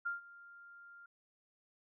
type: tone with ADSR envelope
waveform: sine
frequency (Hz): 1396.9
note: F6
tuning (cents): 0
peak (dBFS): -33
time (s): 0.05-1.06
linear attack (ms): 15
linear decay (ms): 140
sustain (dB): -20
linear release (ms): 4
effects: none